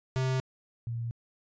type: tone pair in turn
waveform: square / sine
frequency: 130.5 / 116.59 Hz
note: C3 / A#2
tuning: -4 / +1 cents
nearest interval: major second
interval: 195 cents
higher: first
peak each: -27 / -31 dBFS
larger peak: first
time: 0.16-0.4 / 0.87-1.11 s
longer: neither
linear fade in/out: 0 ms
effects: resampled to 16000 Hz